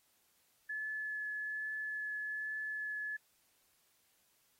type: tone with vibrato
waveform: sine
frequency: 1718 Hz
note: A6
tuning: 42 cents flat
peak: -37 dBFS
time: 0.69-3.17 s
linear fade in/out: 10 ms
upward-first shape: triangle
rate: 1.2 Hz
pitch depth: 11 cents each way
effects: white hiss -73 dBFS RMS until 4.59 s + AAC 48 kbps